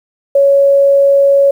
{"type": "tone", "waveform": "sine", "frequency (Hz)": 557, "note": "C#5", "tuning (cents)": 8, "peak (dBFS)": -5, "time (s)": [0.35, 1.51], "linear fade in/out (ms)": 5, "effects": ["7-bit"]}